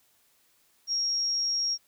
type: tone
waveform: sine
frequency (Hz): 5588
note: F8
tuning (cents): 0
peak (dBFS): -25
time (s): 0.87-1.78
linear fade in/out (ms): 50
effects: white hiss -66 dBFS RMS until 1.87 s